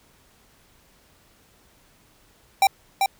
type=tone with echo; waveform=square; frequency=784 Hz; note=G5; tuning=in tune; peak=-14 dBFS; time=2.62-2.67 s; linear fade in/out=2 ms; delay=390 ms; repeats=1; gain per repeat=-4 dB; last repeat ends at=3.06 s; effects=pink hiss -58 dBFS RMS until 3.19 s